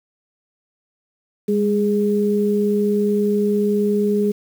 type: tone pair together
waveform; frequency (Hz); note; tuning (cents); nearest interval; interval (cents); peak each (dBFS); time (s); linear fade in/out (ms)
sine; 204.2 / 414.9; G#3 / G#4; -29 / -2; octave; 1227; -18; 1.48-4.32; 10
effects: 7-bit